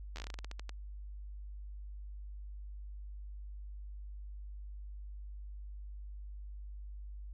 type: slowing click train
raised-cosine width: 0.2 ms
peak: -27 dBFS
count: 14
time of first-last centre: 0.16-0.693 s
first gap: 11 ms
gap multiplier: 1.2
effects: added 50 Hz sine -43 dBFS peak until 7.33 s